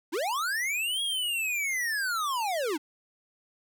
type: linear two-way sweep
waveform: square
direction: up then down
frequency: 274.7 to 3322 to 274.7 Hz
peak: -28 dBFS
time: 0.12-2.78 s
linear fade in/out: 20 ms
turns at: 1.02 s
effects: none